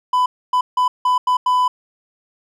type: tone bursts at uneven times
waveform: triangle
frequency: 1000 Hz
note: B5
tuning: 21 cents sharp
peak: -11 dBFS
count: 6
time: 0.13-0.26 / 0.53-0.61 / 0.77-0.88 / 1.05-1.18 / 1.27-1.37 / 1.46-1.68 s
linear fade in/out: 5 ms
effects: none